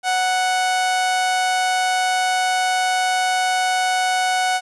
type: tone with amplitude modulation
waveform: sawtooth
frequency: 740 Hz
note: F#5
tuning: in tune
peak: -12 dBFS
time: 0.03-4.61 s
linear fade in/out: 50 ms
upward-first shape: sine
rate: 199 Hz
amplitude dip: 25%
effects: resampled to 24000 Hz + 9-bit